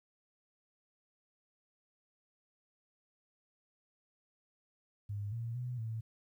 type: tone with pitch steps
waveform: sine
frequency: 102.4 / 115.9 / 123.9 / 112.1 Hz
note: G#2 / A#2 / B2 / A2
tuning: -24 / -10 / +6 / +33 cents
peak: -36 dBFS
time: 5.09-6.01 s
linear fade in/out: 10 ms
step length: 230 ms
effects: 12-bit